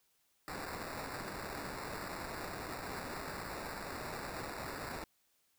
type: noise with sample-and-hold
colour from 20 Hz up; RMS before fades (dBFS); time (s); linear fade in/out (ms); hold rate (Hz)
white; -43; 0.48-5.04; 0; 3150
effects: white hiss -75 dBFS RMS until 5.58 s